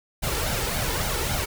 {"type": "noise with flanger", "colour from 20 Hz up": "pink", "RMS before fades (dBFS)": -26, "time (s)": [0.22, 1.46], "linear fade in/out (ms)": 20, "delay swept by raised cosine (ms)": [1.3, 2.3], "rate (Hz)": 3.6, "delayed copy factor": 0.6, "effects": []}